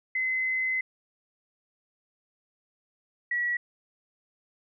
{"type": "tone pair in turn", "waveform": "sine", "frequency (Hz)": [2045, 1930.2], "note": ["C7", "B6"], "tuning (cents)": [-40, -40], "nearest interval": "minor second", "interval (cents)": 100, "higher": "first", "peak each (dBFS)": -25, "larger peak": "neither", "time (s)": [[0.15, 0.81], [3.31, 3.57]], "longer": "first", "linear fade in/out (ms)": 5, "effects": []}